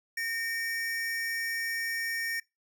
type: tone pair together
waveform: square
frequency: 1835 / 2292 Hz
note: A#6 / D7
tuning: -28 / -43 cents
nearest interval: major third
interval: 385 cents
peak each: -32 / -39 dBFS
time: 0.17-2.4 s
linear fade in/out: 5 ms
effects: noise-tail reverb RT60 0.2 s tail -22 dB re dry